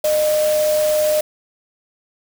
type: tone in noise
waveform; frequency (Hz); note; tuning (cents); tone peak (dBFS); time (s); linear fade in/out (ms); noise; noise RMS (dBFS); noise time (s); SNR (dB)
sine; 610; D#5; -34; -14; 0.04-1.21; 5; white; -27; 0.04-1.21; +10
effects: none